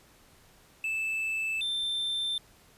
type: tone pair in turn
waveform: triangle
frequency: 2632 / 3566 Hz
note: E7 / A7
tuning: -3 / +22 cents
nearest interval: perfect fourth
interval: 525 cents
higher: second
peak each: -27 dBFS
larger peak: neither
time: 0.84-1.61 / 1.61-2.38 s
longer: neither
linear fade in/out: 2 ms
effects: pink hiss -59 dBFS RMS until 2.77 s + resampled to 32000 Hz